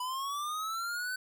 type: linear sweep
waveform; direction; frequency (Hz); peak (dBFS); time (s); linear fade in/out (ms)
square; up; 987.8 to 1524; -34; 0-1.16; 5
effects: 12-bit